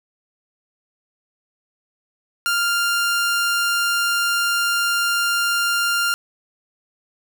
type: tone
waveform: sawtooth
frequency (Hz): 1396.9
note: F6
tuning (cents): 0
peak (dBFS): -14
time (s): 2.46-6.14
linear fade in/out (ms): 0
effects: none